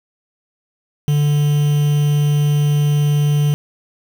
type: tone with quantisation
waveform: triangle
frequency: 146.83 Hz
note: D3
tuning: in tune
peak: -10 dBFS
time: 1.08-3.54 s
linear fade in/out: 0 ms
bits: 5
effects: none